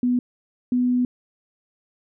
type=tone pair in turn; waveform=sine; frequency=246.9 / 248 Hz; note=B3 / B3; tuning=0 / +7 cents; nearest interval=unison; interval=7 cents; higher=second; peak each=-17 dBFS; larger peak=neither; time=0.03-0.19 / 0.72-1.05 s; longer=second; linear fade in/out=2 ms; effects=none